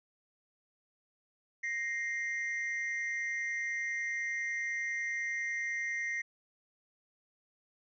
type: ring-modulated tone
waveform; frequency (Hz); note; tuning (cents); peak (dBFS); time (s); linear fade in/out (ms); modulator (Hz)
triangle; 1983; B6; +7; -28; 1.63-6.22; 10; 115
effects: resampled to 16000 Hz